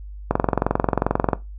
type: click train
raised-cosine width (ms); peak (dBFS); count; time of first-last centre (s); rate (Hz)
1; -3; 24; 0.31-1.332; 22.5
effects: noise-tail reverb RT60 0.2 s tail -17 dB re dry + added 50 Hz sine -33 dBFS peak until 1.58 s